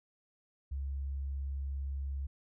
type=tone; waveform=sine; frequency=68.7 Hz; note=C#2; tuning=15 cents flat; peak=-34 dBFS; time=0.71-2.27 s; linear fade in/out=10 ms; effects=none